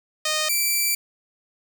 5% pulse tone pair in turn, 618 / 2333 Hz, D#5 / D7, -12 / -12 cents, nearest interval octave + major seventh, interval 2300 cents, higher second, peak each -10 dBFS, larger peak neither, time 0.25-0.49 / 0.49-0.95 s, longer second, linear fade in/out 5 ms, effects 8-bit

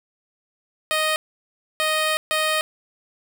10% pulse tone bursts at uneven times, 622.3 Hz, D#5, in tune, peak -11 dBFS, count 3, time 0.91-1.16 / 1.8-2.17 / 2.31-2.61 s, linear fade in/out 0 ms, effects none

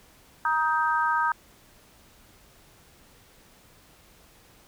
harmonic tone, 313.8 Hz, D#4, 15 cents sharp, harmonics 3 / 4 / 5, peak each -25 / -26 / -27 dBFS, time 0.45-1.32 s, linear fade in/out 2 ms, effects pink hiss -56 dBFS RMS until 4.67 s

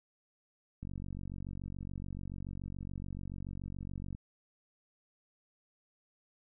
click train, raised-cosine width 5 ms, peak -30 dBFS, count 157, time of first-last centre 0.83-4.149 s, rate 47 Hz, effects none

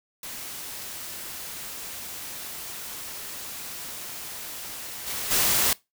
white noise with level steps, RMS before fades -37 / -31 / -22 dBFS, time 0.23-5.73 s, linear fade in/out 2 ms, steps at 5.06 / 5.3 s, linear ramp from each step 20 ms, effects noise-tail reverb RT60 0.2 s tail -21 dB re dry

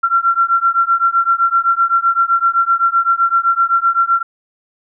sine beating tone pair, 1361 / 1368.8 Hz, F6 / F6, -45 / -35 cents, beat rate 7.8 Hz, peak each -14 dBFS, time 0.03-4.23 s, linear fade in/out 10 ms, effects none

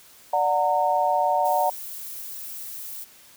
sine chord, D augmented, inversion none, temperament just, 587.3 / 734.2 / 917.7 Hz, D5 / F#5 / A#5, 0 / -14 / -27 cents, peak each -25 / -22 / -23 dBFS, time 0.33-1.7 s, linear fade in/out 5 ms
violet noise, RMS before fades -36 dBFS, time 1.44-3.05 s, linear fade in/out 20 ms
effects white hiss -51 dBFS RMS until 3.36 s

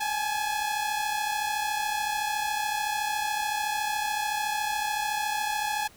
sawtooth tone pair together, 822.2 / 856 Hz, G#5 / A5, -18 / -48 cents, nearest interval minor second, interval 70 cents, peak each -27 / -25 dBFS, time 0-5.88 s, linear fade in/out 10 ms, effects pink hiss -54 dBFS RMS until 5.96 s

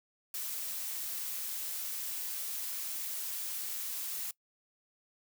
blue noise, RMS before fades -38 dBFS, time 0.34-4.31 s, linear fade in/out 2 ms, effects noise-tail reverb RT60 0.1 s tail -22 dB re dry

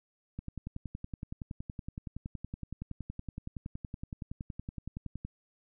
click train, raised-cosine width 5 ms, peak -26 dBFS, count 53, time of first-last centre 0.39-5.25 s, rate 10.7 Hz, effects none

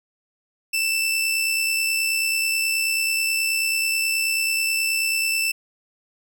sawtooth tone with amplitude modulation, 2660 Hz, E7, 15 cents sharp, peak -15 dBFS, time 0.73-5.52 s, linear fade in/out 10 ms, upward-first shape sine, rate 69.3 Hz, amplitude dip 40%, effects none

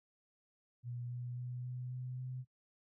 sine tone with pitch steps, 121.3 / 122.57 / 123.85 / 125.14 / 126.45 / 127.77 Hz, B2 / B2 / B2 / B2 / B2 / C3, -31 / -13 / +5 / +23 / +41 / -41 cents, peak -40 dBFS, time 0.83-2.45 s, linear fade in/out 50 ms, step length 270 ms, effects noise-tail reverb RT60 0.1 s tail -19 dB re dry

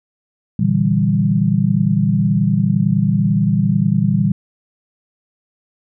sine chord, E half-diminished seventh, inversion second, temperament equal, 116.54 / 146.83 / 164.81 / 196 Hz, Bb2 / D3 / E3 / G3, 0 / 0 / 0 / 0 cents, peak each -19 / -19 / -18 / -16 dBFS, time 0.59-4.32 s, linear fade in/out 5 ms, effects none

